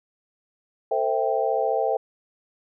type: chord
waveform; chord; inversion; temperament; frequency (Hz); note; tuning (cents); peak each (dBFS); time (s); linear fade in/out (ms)
sine; A minor seventh; none; equal with one note detuned; 449.2 / 523.3 / 659.3 / 784; A4 / C5 / E5 / G5; +36 / 0 / 0 / 0; -26; 0.91-1.97; 5
effects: none